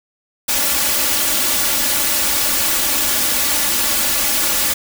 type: noise with comb filter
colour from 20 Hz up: white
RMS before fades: -17 dBFS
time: 0.48-4.74 s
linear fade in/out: 10 ms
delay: 3.5 ms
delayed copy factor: +0.75
effects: none